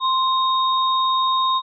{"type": "tone pair together", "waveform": "sine", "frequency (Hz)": [1047, 3725], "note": ["C6", "A#7"], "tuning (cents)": [1, -2], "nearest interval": "octave + minor seventh", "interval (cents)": 2197, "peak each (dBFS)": [-17, -23], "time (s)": [0, 1.62], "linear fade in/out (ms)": 50, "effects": []}